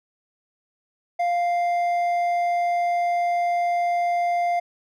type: tone with hard clipping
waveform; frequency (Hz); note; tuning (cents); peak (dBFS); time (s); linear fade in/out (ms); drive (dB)
sine; 698.5; F5; 0; -21; 1.19-4.6; 10; 5
effects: none